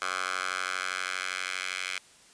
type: tone with high-pass filter sweep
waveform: 10% pulse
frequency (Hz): 92.5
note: F#2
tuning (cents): 0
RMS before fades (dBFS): -33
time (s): 0.02-1.98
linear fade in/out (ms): 0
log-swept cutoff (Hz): 1200 to 2100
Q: 2
effects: white hiss -56 dBFS RMS until 2.33 s + resampled to 22050 Hz